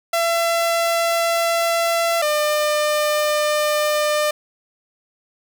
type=tone pair in turn; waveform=sawtooth; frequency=674 / 600.5 Hz; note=E5 / D5; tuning=+38 / +38 cents; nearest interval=major second; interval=200 cents; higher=first; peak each=-13 dBFS; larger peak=neither; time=0.13-2.22 / 2.22-4.31 s; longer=neither; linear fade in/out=5 ms; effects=none